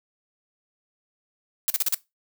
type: noise bursts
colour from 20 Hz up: blue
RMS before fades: -22 dBFS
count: 5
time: 1.68-1.945 s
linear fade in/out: 0 ms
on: 21 ms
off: 40 ms
effects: noise-tail reverb RT60 0.2 s tail -19 dB re dry